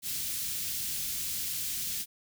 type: band-stop noise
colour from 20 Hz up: white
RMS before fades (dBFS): -34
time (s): 0.02-2.06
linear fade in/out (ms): 50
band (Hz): 190 to 3000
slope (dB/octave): 12
effects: none